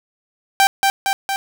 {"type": "tone with echo", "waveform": "sawtooth", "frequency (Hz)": 784, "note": "G5", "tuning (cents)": 0, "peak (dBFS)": -6, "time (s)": [0.6, 0.67], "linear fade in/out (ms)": 0, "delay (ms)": 230, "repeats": 3, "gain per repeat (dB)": -3, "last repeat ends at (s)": 1.36, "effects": []}